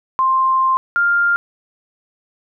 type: tone pair in turn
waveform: sine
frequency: 1051 / 1399.9 Hz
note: C6 / F6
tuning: +7 / +4 cents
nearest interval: perfect fourth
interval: 497 cents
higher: second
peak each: -12 dBFS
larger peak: neither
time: 0.19-0.77 / 0.96-1.36 s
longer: first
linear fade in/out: 0 ms
effects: none